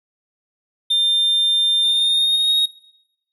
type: tone with pitch glide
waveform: triangle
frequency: 3600 to 3751 Hz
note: A7 to A#7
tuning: +39 to +10 cents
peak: -13 dBFS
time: 0.9-2.66 s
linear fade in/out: 10 ms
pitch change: +71 cents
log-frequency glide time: 1.81-2.55 s
effects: noise-tail reverb RT60 0.8 s tail -18 dB re dry